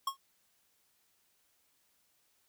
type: tone with exponential decay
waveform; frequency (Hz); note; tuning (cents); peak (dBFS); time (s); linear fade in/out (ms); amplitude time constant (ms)
square; 1089; C#6; -31; -28; 0.07-0.17; 5; 21
effects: white hiss -73 dBFS RMS until 2.48 s